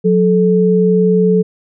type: tone pair together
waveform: sine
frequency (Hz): 181.7 / 434.5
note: F#3 / A4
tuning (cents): -31 / -22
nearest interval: octave + minor third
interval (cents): 1509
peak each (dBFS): -11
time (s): 0.04-1.43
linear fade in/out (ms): 20
effects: none